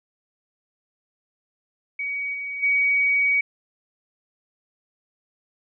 sine tone with level steps, 2258 Hz, C#7, 31 cents sharp, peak -25 / -28 / -17 dBFS, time 1.99-3.41 s, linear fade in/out 5 ms, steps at 2.33 / 2.62 s, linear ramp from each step 20 ms, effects none

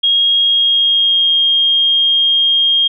sine tone with pitch glide, 3268 to 3230 Hz, G#7 to G#7, -29 to -49 cents, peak -9 dBFS, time 0.03-2.88 s, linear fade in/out 10 ms, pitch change -20 cents, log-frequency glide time 0.41-1.42 s, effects none

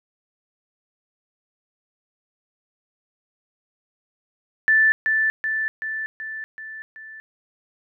sine tone with echo, 1760 Hz, A6, in tune, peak -13 dBFS, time 4.68-4.92 s, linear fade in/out 0 ms, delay 380 ms, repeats 6, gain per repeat -4 dB, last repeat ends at 7.2 s, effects none

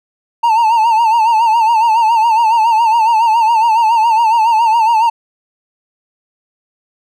triangle tone with vibrato, 904 Hz, A5, 47 cents sharp, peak -6 dBFS, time 0.43-5.1 s, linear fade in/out 10 ms, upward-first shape sine, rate 7.2 Hz, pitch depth 82 cents each way, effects none

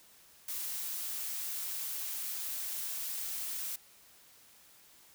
blue noise, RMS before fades -38 dBFS, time 0.48-3.76 s, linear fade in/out 5 ms, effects white hiss -60 dBFS RMS until 5.14 s

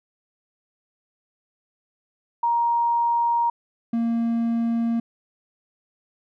sine / triangle tone pair in turn, 940 / 231.5 Hz, A#5 / A#3, +14 / -12 cents, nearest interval 2 octaves, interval 2426 cents, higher first, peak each -18 dBFS, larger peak neither, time 2.43-3.5 / 3.93-5 s, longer neither, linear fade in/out 5 ms, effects none

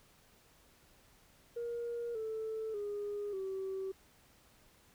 sine tone with pitch steps, 472.1 / 440.5 / 411 / 383.5 Hz, A#4 / A4 / G#4 / G4, +22 / +2 / -18 / -38 cents, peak -35 dBFS, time 1.56-3.92 s, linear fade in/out 10 ms, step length 590 ms, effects tanh soft clip ceiling -33 dBFS + pink hiss -65 dBFS RMS until 4.94 s

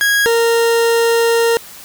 40% pulse tone pair in turn, 1650 / 463 Hz, G#6 / A#4, -12 / -12 cents, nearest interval octave + minor seventh, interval 2200 cents, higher first, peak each -10 dBFS, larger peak neither, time 0.01-0.26 / 0.26-1.57 s, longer second, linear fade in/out 0 ms, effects white hiss -36 dBFS RMS until 1.84 s

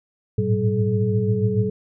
sine tone cluster, 103.6 / 110.2 / 117.6 / 191.8 / 428.1 Hz, G#2 / A2 / A#2 / G3 / A4, -4 / +3 / +16 / -37 / -47 cents, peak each -24 dBFS, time 0.38-1.7 s, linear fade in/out 5 ms, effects none

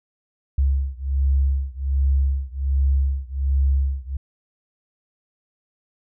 sine beating tone pair, 67.6 / 68.9 Hz, C#2 / C#2, -43 / -10 cents, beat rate 1.3 Hz, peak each -20 / -21 dBFS, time 0.58-4.17 s, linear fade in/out 5 ms, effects none

